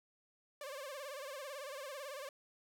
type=tone with vibrato; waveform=sawtooth; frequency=557 Hz; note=C#5; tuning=8 cents sharp; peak=-40 dBFS; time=0.61-2.29 s; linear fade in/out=2 ms; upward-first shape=sine; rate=18 Hz; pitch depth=120 cents each way; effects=none